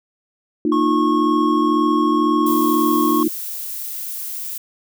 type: chord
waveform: sine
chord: Bb suspended fourth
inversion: none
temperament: equal with one note detuned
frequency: 233.1 / 307.2 / 349.2 Hz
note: Bb3 / Eb4 / F4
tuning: 0 / -22 / 0 cents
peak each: -22 / -17 / -21 dBFS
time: 0.65-3.28 s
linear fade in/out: 2 ms
type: tone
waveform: triangle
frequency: 1092 Hz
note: C#6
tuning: 26 cents flat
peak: -17 dBFS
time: 0.72-3.23 s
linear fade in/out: 2 ms
type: noise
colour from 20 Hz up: violet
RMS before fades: -28 dBFS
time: 2.46-4.58 s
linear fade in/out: 5 ms
effects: none